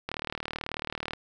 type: click train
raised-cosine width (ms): 0.3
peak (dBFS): -16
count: 41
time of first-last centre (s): 0.09-1.134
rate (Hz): 38.3
effects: none